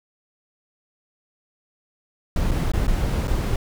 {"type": "noise with dropouts", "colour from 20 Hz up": "brown", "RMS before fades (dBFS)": -21, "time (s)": [2.36, 3.56], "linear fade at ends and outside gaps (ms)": 2, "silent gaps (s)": [[2.511, 2.515], [2.718, 2.735], [2.87, 2.879], [3.273, 3.279]], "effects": []}